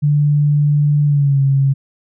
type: tone with pitch glide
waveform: sine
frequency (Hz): 146.83 to 137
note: D3 to C#3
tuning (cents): 0 to -20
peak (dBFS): -10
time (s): 0.02-1.74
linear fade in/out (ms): 20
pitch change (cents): -120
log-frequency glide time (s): 1.05-1.41
effects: none